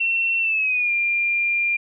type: tone with pitch glide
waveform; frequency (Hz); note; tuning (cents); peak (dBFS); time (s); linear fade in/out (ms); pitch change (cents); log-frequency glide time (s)
sine; 2709 to 2400; E7 to D7; +47 to +37; -18; 0-1.77; 10; -210; 0.4-0.91
effects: none